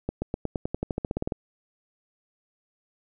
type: accelerating click train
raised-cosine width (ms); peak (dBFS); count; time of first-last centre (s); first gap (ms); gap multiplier
2; -14; 16; 0.09-1.322; 130; 0.93
effects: none